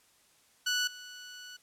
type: tone with level steps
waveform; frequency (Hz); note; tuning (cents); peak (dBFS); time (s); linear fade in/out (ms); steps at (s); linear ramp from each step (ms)
15% pulse; 1479; F#6; -1; -21 / -38; 0.66-1.57; 10; 0.87; 5
effects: white hiss -65 dBFS RMS until 1.62 s + low-pass 11000 Hz 12 dB/octave